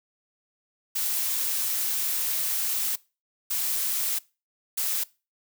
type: noise bursts at uneven times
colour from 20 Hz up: blue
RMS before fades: -27 dBFS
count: 3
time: 0.95-2.96 / 3.5-4.19 / 4.77-5.04 s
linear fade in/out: 10 ms
effects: noise-tail reverb RT60 0.3 s tail -22 dB re dry